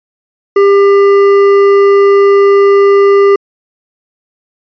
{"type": "tone with hard clipping", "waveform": "triangle", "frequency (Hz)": 398.9, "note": "G4", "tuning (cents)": 30, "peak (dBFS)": -5, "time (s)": [0.56, 3.36], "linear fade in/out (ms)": 5, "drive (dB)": 13, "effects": ["resampled to 11025 Hz"]}